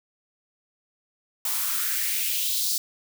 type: noise with high-pass filter sweep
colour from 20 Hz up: blue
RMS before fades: -26 dBFS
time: 1.45-2.78 s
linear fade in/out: 2 ms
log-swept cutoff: 860 to 4900 Hz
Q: 2.8
effects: none